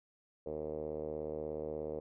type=tone with low-pass filter; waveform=5% pulse; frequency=76.7 Hz; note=D#2; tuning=24 cents flat; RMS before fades=-40 dBFS; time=0.46-2 s; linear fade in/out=5 ms; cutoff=490 Hz; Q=4.7; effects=none